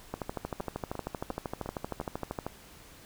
two click trains, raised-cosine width 1 ms, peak -19 / -23 dBFS, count 31 / 5, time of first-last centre 0.14-2.466 / 0.6-2.013 s, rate 12.9 / 2.83 Hz, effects pink hiss -53 dBFS RMS until 3.05 s

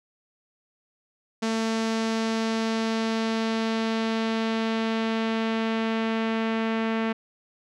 sawtooth tone with low-pass filter sweep, 224 Hz, A3, 31 cents sharp, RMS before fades -26 dBFS, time 1.42-7.13 s, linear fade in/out 10 ms, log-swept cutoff 6300 to 2500 Hz, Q 1.3, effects none

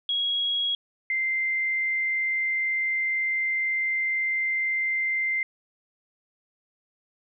sine tone pair in turn, 3311 / 2086 Hz, G#7 / C7, -6 / -6 cents, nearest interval minor sixth, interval 800 cents, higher first, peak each -23 dBFS, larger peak neither, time 0.09-0.75 / 1.1-5.43 s, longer second, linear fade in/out 2 ms, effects none

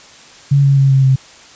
sine tone with pitch steps, 140.5 / 138.49 / 136.5 / 134.54 / 132.61 Hz, C#3 / C#3 / C#3 / C3 / C3, +24 / -1 / -26 / +49 / +24 cents, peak -7 dBFS, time 0.51-1.16 s, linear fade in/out 10 ms, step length 130 ms, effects white hiss -40 dBFS RMS until 1.55 s + resampled to 16000 Hz

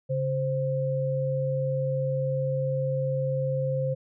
sine tone pair together, 138.6 / 523.3 Hz, C#3 / C5, 0 / 0 cents, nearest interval octave + major seventh, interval 2300 cents, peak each -27 dBFS, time 0.09-3.95 s, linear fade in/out 20 ms, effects none

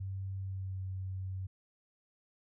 sine tone with pitch glide, 96.2 to 94.38 Hz, G2 to F#2, -32 to +35 cents, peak -36 dBFS, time 0-1.47 s, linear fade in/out 10 ms, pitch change -33 cents, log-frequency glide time 0.37-0.82 s, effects none

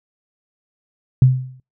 sine tone with exponential decay, 129 Hz, C3, 24 cents flat, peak -4 dBFS, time 1.22-1.6 s, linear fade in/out 2 ms, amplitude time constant 81 ms, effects noise-tail reverb RT60 0.2 s tail -25 dB re dry

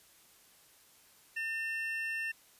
triangle tone pair together, 1800 / 2700 Hz, A6 / E7, +39 / +41 cents, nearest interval perfect fifth, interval 702 cents, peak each -34 / -36 dBFS, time 1.36-2.32 s, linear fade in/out 10 ms, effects white hiss -62 dBFS RMS until 2.59 s + resampled to 32000 Hz

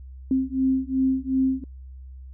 sine beating tone pair, 262.1 / 264.8 Hz, C4 / C4, +3 / +21 cents, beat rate 2.7 Hz, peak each -23 dBFS, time 0.31-1.64 s, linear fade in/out 2 ms, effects added 65 Hz sine -38 dBFS peak until 2.33 s

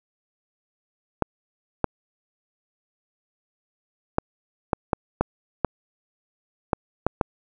clicks, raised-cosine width 1 ms, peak -5 dBFS, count 10, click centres 1.223 / 1.843 / 4.184 / 4.732 / 4.932 / 5.21 / 5.647 / 6.732 / 7.066 / 7.212 s, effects none

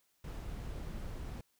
brown noise, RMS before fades -42 dBFS, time 0.24-1.41 s, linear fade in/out 2 ms, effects white hiss -75 dBFS RMS until 1.59 s

